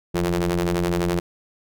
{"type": "ring-modulated tone", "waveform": "sawtooth", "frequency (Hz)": 88.3, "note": "F2", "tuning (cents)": 20, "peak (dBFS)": -13, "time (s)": [0.14, 1.2], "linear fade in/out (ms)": 10, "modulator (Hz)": 259, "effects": []}